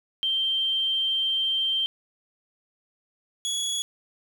sine / 25% pulse tone pair in turn, 3143 / 3367 Hz, G7 / G#7, +4 / +23 cents, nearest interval minor second, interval 119 cents, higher second, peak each -22 dBFS, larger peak neither, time 0.23-1.86 / 3.45-3.82 s, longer first, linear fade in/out 0 ms, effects 9-bit

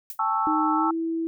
violet noise with exponential decay, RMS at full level -31 dBFS, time 0.1-0.21 s, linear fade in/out 1 ms, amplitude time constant 22 ms
sine chord, A dominant seventh, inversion third, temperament equal with one note detuned, 795.9 / 880 / 1108.7 / 1318.5 Hz, G5 / A5 / C#6 / E6, +26 / 0 / 0 / 0 cents, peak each -31 / -25 / -30 / -25 dBFS, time 0.19-0.91 s, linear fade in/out 5 ms
sine tone with pitch glide, 311.1 to 328.3 Hz, D#4 to E4, 0 to -7 cents, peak -24 dBFS, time 0.47-1.27 s, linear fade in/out 0 ms, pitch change +93 cents, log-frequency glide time 0.74-0.92 s
effects none

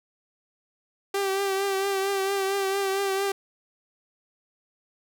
sawtooth tone with vibrato, 391.3 Hz, G4, 3 cents flat, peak -20 dBFS, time 1.14-3.32 s, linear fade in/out 5 ms, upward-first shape triangle, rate 4.4 Hz, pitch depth 41 cents each way, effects none

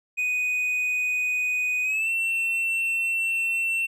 triangle tone with pitch glide, 2489 to 2699 Hz, D#7 to E7, 0 to +40 cents, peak -21 dBFS, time 0.17-3.87 s, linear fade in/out 20 ms, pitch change +140 cents, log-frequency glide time 1.83-2.1 s, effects none

